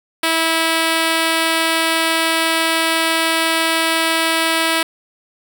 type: tone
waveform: 5% pulse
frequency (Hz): 326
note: E4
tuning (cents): -19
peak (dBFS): -3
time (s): 0.23-4.83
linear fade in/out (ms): 5
effects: none